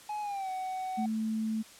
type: tone with pitch glide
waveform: triangle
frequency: 842 to 750.1 Hz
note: G#5 to F#5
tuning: +24 to +23 cents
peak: -31 dBFS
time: 0.09-1.06 s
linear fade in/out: 5 ms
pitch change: -201 cents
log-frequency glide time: 0.21-0.5 s
type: tone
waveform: sine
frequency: 220 Hz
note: A3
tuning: in tune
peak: -29 dBFS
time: 0.97-1.63 s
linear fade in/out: 20 ms
effects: white hiss -53 dBFS RMS until 1.79 s + low-pass 10000 Hz 12 dB/octave